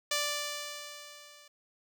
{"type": "tone with level ramp", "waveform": "5% pulse", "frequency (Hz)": 587.3, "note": "D5", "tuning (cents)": 0, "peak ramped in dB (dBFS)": [-16, -43], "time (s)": [0.11, 1.48], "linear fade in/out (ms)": 5, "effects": []}